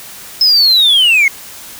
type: linear sweep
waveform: triangle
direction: down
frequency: 5200 to 2118 Hz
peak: -4 dBFS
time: 0.41-1.28 s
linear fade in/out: 2 ms
effects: tanh soft clip ceiling 0 dBFS + white hiss -32 dBFS RMS until 1.79 s